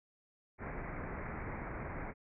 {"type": "low-pass noise", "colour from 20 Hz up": "pink", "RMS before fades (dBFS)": -42, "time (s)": [0.58, 2.14], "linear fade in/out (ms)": 50, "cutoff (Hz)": 2300, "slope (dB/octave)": 96, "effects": []}